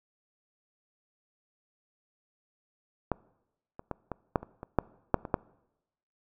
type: clicks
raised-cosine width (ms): 1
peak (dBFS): -13 / -27 / -19 / -20 / -10 / -27 / -25 / -8 / -7 / -23 / -10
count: 11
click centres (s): 3.117 / 3.794 / 3.913 / 4.117 / 4.358 / 4.43 / 4.631 / 4.787 / 5.143 / 5.252 / 5.342
effects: noise-tail reverb RT60 0.9 s tail -23 dB re dry